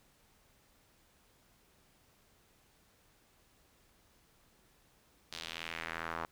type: tone with band-pass filter sweep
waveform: sawtooth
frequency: 82.41 Hz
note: E2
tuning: in tune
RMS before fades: -42 dBFS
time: 5.32-6.25 s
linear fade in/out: 0 ms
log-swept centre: 4300 to 1100 Hz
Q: 1.8
effects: pink hiss -68 dBFS RMS until 6.31 s